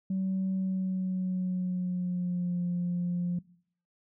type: tone with pitch glide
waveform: sine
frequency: 189.7 to 175.98 Hz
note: F#3 to F3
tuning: +43 to +13 cents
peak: -26 dBFS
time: 0.1-3.39 s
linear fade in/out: 5 ms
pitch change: -130 cents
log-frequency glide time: 0.53-2.62 s
effects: noise-tail reverb RT60 0.6 s tail -22 dB re dry + tanh soft clip ceiling -24 dBFS